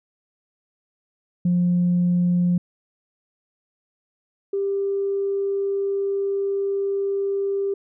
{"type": "tone pair in turn", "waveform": "sine", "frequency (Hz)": [176.7, 395.9], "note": ["F3", "G4"], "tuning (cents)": [21, 17], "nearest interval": "octave + major second", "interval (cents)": 1396, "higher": "second", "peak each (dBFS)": [-15, -20], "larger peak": "first", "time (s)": [[1.45, 2.58], [4.53, 7.74]], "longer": "second", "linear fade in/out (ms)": 5, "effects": ["tanh soft clip ceiling -13 dBFS"]}